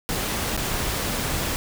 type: noise with dropouts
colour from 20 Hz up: pink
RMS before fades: -26 dBFS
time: 0.09-1.56 s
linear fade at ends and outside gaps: 0 ms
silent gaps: 0.566-0.575 s
effects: none